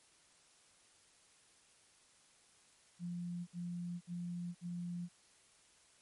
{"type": "tone bursts", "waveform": "sine", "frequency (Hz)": 174.61, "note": "F3", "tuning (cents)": 0, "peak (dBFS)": -39, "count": 4, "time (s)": [2.99, 5.09], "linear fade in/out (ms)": 50, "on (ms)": 480, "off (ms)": 60, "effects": ["white hiss -67 dBFS RMS until 6.01 s", "MP3 48 kbps"]}